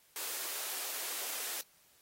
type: high-pass noise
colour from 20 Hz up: white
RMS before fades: -39 dBFS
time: 0.16-1.61 s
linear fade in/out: 0 ms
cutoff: 340 Hz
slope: 24 dB/octave
effects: white hiss -66 dBFS RMS until 2.01 s + AAC 48 kbps